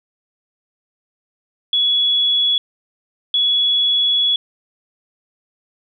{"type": "tone bursts at uneven times", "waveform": "sine", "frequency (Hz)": 3380, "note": "G#7", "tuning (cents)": 30, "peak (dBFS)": -13, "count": 2, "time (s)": [[1.73, 2.58], [3.34, 4.36]], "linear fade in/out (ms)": 2, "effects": []}